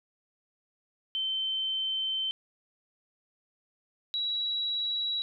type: tone pair in turn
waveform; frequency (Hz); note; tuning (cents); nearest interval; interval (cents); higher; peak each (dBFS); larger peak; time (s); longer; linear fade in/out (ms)
sine; 3091 / 3894; G7 / B7; -25 / -25; major third; 400; second; -28; neither; 1.15-2.31 / 4.14-5.22; first; 0
effects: none